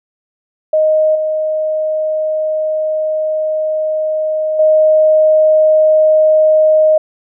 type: tone with level steps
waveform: sine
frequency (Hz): 622.3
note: D#5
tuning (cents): 0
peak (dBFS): -8 / -13 / -6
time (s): 0.73-6.98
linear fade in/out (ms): 5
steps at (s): 1.15 / 4.59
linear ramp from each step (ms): 5
effects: none